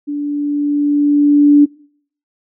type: tone with level ramp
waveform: sine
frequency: 290.6 Hz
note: D4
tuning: 18 cents flat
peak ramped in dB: -18 to -3 dBFS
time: 0.07-1.66 s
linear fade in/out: 20 ms
effects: noise-tail reverb RT60 0.6 s tail -25 dB re dry